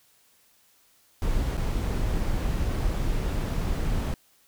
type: noise with dropouts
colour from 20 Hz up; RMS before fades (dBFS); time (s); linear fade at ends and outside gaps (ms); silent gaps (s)
brown; -26; 1.22-4.14; 1; 1.571-1.576
effects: white hiss -62 dBFS RMS until 4.47 s